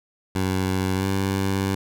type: tone with pitch glide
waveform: 15% pulse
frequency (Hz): 94 to 96.92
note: F#2 to G2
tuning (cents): +28 to -19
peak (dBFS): -15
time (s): 0.35-1.75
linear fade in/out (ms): 5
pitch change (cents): +53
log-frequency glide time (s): 0.95-1.06
effects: none